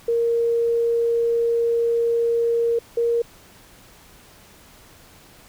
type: tone pair in turn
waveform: sine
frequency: 466.2 / 468.5 Hz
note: A#4 / A#4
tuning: 0 / +9 cents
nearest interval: unison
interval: 9 cents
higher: second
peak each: -17 dBFS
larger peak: neither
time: 0.08-2.79 / 2.97-3.22 s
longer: first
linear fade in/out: 5 ms
effects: pink hiss -49 dBFS RMS until 5.48 s

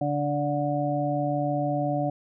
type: harmonic tone with a mistuned harmonic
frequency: 145.7 Hz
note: D3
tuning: 13 cents flat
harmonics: 1 / 2 / 4 / 5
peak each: -29 / -29 / -29 / -29 dBFS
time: 0.01-2.1 s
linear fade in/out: 5 ms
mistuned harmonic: 1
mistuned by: -18 cents
effects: none

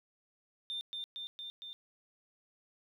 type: tone with echo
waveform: sine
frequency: 3597 Hz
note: A7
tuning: 37 cents sharp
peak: -35 dBFS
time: 0.7-0.81 s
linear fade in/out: 0 ms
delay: 230 ms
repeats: 4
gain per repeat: -2 dB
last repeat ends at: 1.73 s
effects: tanh soft clip ceiling -32 dBFS + 12-bit

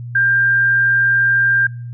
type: tone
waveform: sine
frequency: 1593 Hz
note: G6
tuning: 27 cents sharp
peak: -11 dBFS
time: 0.15-1.67 s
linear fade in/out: 5 ms
effects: noise-tail reverb RT60 0.4 s tail -23 dB re dry + added 120 Hz sine -26 dBFS peak until 1.93 s

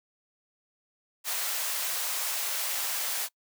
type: high-pass noise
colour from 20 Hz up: white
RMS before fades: -31 dBFS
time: 1.24-3.29 s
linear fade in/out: 50 ms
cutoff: 550 Hz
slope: 24 dB/octave
effects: noise-tail reverb RT60 0.1 s tail -24 dB re dry

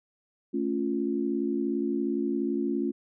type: chord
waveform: sine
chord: A augmented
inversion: none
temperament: equal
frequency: 220 / 277.2 / 349.2 Hz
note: A3 / C#4 / E#4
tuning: 0 / 0 / 0 cents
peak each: -31 / -29 / -30 dBFS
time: 0.53-2.92 s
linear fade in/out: 20 ms
effects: none

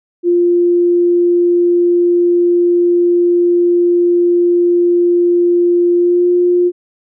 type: tone with pitch glide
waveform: sine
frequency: 349.2 to 354.1 Hz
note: F4 to F4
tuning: 0 to +24 cents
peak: -8 dBFS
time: 0.23-6.72 s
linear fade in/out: 50 ms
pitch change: +24 cents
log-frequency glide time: 5.96-6.28 s
effects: none

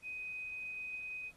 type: tone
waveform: sine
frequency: 2507 Hz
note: D#7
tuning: 12 cents sharp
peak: -40 dBFS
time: 0.02-1.32 s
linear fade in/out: 50 ms
effects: pink hiss -66 dBFS RMS until 1.36 s + AAC 32 kbps

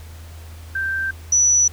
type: tone pair in turn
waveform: sine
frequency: 1568 / 5920 Hz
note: G6 / F#8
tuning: 0 / 0 cents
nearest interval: octave + major seventh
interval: 2300 cents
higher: second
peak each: -20 / -12 dBFS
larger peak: second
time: 0.75-1.11 / 1.32-1.68 s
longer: neither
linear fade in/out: 5 ms
effects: added 81 Hz sine -35 dBFS peak until 1.72 s + pink hiss -46 dBFS RMS until 1.72 s

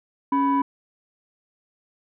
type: tone pair together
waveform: sine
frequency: 277.2 / 987.8 Hz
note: C#4 / B5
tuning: 0 / 0 cents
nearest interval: octave + minor seventh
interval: 2200 cents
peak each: -19 dBFS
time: 0.32-0.62 s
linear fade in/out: 5 ms
effects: tanh soft clip ceiling -14 dBFS

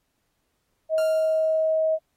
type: tone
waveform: sine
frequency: 635 Hz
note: D#5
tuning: 35 cents sharp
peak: -19 dBFS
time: 0.89-1.99 s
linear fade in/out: 50 ms
type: tone with exponential decay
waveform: sawtooth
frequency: 1394 Hz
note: F6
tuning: 4 cents flat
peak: -29 dBFS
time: 0.98-1.81 s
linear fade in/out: 1 ms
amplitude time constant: 180 ms
effects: pink hiss -74 dBFS RMS until 2.16 s + AAC 48 kbps

